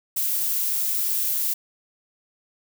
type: noise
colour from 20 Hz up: violet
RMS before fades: -24 dBFS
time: 0.16-1.54 s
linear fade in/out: 10 ms
effects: none